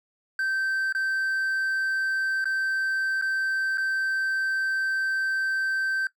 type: tone with dropouts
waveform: triangle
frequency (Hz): 1555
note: G6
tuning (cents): -14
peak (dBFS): -22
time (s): 0.39-6.07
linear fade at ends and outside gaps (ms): 2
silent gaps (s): 0.925-0.949 / 2.443-2.455 / 3.214-3.222 / 3.774-3.78
effects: noise-tail reverb RT60 0.1 s tail -18 dB re dry